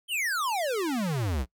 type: exponential sweep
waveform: square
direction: down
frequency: 3197 to 57.5 Hz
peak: -27 dBFS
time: 0.08-1.46 s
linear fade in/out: 50 ms
effects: noise-tail reverb RT60 0.1 s tail -22 dB re dry